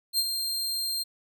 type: tone with ADSR envelope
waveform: sawtooth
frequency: 4186 Hz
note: C8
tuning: in tune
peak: -18 dBFS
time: 0.13-1.04 s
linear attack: 54 ms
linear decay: 49 ms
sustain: -7 dB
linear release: 20 ms
effects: none